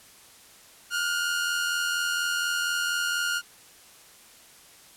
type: tone pair together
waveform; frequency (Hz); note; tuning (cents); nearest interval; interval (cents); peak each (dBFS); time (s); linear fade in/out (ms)
sawtooth; 1415.8 / 1500; F6 / F#6; +23 / +23; minor second; 100; -22 / -30; 0.9-3.42; 50
effects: white hiss -52 dBFS RMS until 4.96 s + low-pass 12000 Hz 12 dB/octave